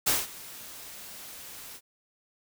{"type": "noise with ADSR envelope", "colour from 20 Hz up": "white", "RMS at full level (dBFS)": -23, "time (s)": [0.06, 1.81], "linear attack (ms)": 16, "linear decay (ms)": 190, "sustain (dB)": -21, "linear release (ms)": 58, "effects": []}